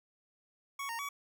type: tone with pitch steps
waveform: 25% pulse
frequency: 1114 / 923 / 1133 Hz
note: C#6 / A#5 / C#6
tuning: +8 / -17 / +37 cents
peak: -33 dBFS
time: 0.79-1.09 s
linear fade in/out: 5 ms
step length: 100 ms
effects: none